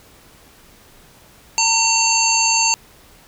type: harmonic tone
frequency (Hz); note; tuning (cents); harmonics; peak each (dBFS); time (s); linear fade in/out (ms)
909; A#5; -44; 1 / 3 / 5 / 7 / 8; -20 / -20 / -20 / -20 / -20; 1.58-2.74; 0
effects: pink hiss -48 dBFS RMS until 3.27 s